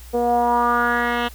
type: tone with low-pass filter sweep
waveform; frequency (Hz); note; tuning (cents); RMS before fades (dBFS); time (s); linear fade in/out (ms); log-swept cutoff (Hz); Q
10% pulse; 239.4; A#3; +46; -19; 0.13-1.29; 20; 540 to 2800; 4.1
effects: added 60 Hz sine -38 dBFS peak until 1.34 s + white hiss -46 dBFS RMS until 1.34 s